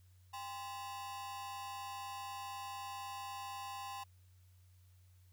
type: ring-modulated tone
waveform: 45% pulse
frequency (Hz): 918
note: A#5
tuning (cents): -27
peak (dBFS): -40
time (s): 0.33-4.04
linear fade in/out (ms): 10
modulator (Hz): 118
effects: added 91 Hz sine -61 dBFS peak until 5.32 s + white hiss -75 dBFS RMS until 5.32 s